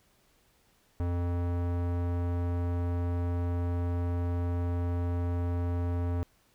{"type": "tone with low-pass filter", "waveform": "square", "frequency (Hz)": 87.31, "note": "F2", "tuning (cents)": 0, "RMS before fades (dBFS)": -30, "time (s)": [1, 6.23], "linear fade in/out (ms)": 0, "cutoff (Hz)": 1100, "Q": 0.6, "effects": ["pink hiss -67 dBFS RMS until 6.54 s"]}